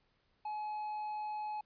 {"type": "tone", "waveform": "triangle", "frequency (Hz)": 848, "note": "G#5", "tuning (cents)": 36, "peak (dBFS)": -35, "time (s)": [0.45, 1.61], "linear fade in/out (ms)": 5, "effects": ["pink hiss -75 dBFS RMS until 1.65 s", "resampled to 11025 Hz"]}